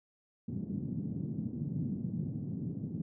white band-pass noise, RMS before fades -37 dBFS, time 0.48-3.02 s, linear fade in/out 5 ms, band 120 to 220 Hz, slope 24 dB/octave, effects none

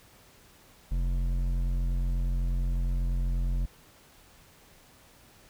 sine tone with hard clipping, 44.16 Hz, F1, 20 cents sharp, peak -27 dBFS, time 0.91-3.66 s, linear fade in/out 10 ms, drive 9 dB, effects pink hiss -57 dBFS RMS until 5.49 s

